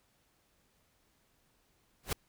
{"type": "noise with exponential growth", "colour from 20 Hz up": "pink", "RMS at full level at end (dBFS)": -27, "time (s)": [2.03, 2.13], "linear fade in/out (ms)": 5, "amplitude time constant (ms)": 21, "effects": ["pink hiss -72 dBFS RMS until 2.28 s"]}